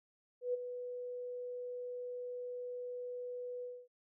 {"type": "tone with ADSR envelope", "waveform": "sine", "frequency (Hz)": 493.3, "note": "B4", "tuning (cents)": -2, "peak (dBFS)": -30, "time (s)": [0.41, 3.88], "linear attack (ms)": 130, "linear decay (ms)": 17, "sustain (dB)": -10, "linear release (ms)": 250, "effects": []}